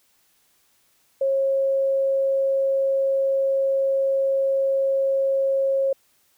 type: tone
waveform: sine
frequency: 542 Hz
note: C#5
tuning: 39 cents flat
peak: -18 dBFS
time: 1.21-5.93 s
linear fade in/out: 5 ms
effects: white hiss -63 dBFS RMS until 6.37 s